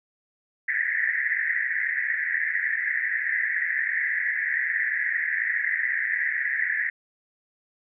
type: band-pass noise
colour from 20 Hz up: white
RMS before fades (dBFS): -26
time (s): 0.68-6.9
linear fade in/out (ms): 5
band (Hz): 1700 to 2000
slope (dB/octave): 96
effects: none